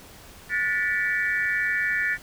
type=tone cluster; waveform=sine; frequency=1447 / 1761 / 1957 / 2275 Hz; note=F#6 / A6 / B6 / C#7; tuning=-39 / +1 / -16 / +44 cents; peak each=-30 / -24 / -29 / -32 dBFS; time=0.49-2.18 s; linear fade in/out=50 ms; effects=pink hiss -47 dBFS RMS until 2.22 s